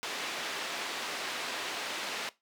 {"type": "band-pass noise", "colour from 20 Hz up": "white", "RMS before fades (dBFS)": -37, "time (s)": [0.03, 2.29], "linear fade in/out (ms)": 0, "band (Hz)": [300, 3600], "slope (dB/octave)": 12, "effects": ["noise-tail reverb RT60 0.2 s tail -18 dB re dry"]}